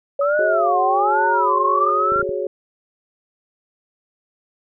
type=exponential sweep; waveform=sine; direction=up; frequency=558 to 1396.9 Hz; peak=-16 dBFS; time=0.19-2.22 s; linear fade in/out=5 ms
type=tone with vibrato; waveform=sine; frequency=1244.5 Hz; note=D#6; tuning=in tune; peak=-21 dBFS; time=0.21-1.9 s; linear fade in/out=5 ms; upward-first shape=sine; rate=1.2 Hz; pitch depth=300 cents each way
type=chord; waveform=sine; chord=F# suspended second; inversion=none; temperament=just; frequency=370 / 416.2 / 555 Hz; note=F#4 / G#4 / C#5; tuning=0 / +4 / +2 cents; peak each=-25 dBFS; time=0.39-2.47 s; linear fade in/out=2 ms
type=clicks; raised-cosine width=3 ms; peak=-21 dBFS; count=5; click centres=2.121 / 2.16 / 2.195 / 2.228 / 2.292 s
effects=none